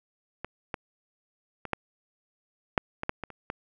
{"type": "clicks", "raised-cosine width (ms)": 0.5, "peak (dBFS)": [-19, -16, -21, -11, -6, -16, -11, -19, -28, -17], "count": 10, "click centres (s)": [0.446, 0.742, 1.653, 1.733, 2.778, 3.034, 3.094, 3.237, 3.303, 3.501], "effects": []}